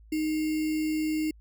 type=tone with sample-and-hold; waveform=sine; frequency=310.6 Hz; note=D#4; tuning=3 cents flat; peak=-25 dBFS; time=0.12-1.31 s; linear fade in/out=5 ms; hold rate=2450 Hz; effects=added 54 Hz sine -50 dBFS peak until 1.4 s